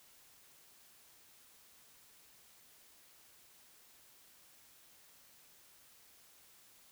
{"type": "silence", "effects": ["white hiss -63 dBFS RMS until 6.91 s"]}